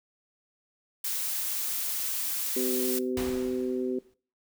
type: noise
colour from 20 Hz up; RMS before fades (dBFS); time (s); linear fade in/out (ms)
blue; -31; 1.04-2.99; 5
type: harmonic tone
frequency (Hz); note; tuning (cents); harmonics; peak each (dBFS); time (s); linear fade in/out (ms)
127; B2; +49; 2 / 3 / 4; -31 / -29 / -39; 2.56-3.99; 5
type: noise with exponential decay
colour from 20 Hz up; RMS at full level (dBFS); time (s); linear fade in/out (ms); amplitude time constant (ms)
pink; -34; 3.17-4.14; 1; 210
effects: noise-tail reverb RT60 0.4 s tail -19 dB re dry